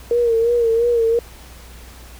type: tone with vibrato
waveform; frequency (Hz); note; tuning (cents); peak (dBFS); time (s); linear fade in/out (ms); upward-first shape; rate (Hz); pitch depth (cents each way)
sine; 466.1; A#4; 0; -13; 0.11-1.19; 2; sine; 2.9; 54
effects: added 60 Hz sine -39 dBFS peak until 2.19 s + pink hiss -43 dBFS RMS until 2.19 s